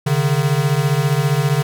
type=beating tone pair; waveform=square; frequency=136.4 / 151.4 Hz; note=C#3 / D#3; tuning=-28 / -47 cents; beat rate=15 Hz; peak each=-18 dBFS; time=0.06-1.63 s; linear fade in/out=10 ms; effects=none